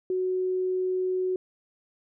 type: tone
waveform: sine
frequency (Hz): 370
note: F#4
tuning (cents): 0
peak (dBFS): -24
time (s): 0.1-1.36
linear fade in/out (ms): 2
effects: none